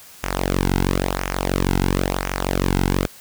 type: tone with flanger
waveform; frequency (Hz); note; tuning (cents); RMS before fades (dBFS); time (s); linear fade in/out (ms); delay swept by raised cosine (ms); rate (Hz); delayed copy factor
sawtooth; 46.25; F#1; 0; -21; 0.23-3.07; 10; 0.23 to 1.73; 0.97; -0.75
effects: white hiss -44 dBFS RMS until 3.2 s